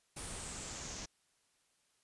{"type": "noise with low-pass filter sweep", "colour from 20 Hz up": "pink", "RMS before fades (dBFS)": -45, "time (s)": [0.16, 1.06], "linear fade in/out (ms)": 10, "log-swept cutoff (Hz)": [9600, 6100], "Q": 4.3, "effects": ["white hiss -75 dBFS RMS until 2.03 s", "resampled to 24000 Hz"]}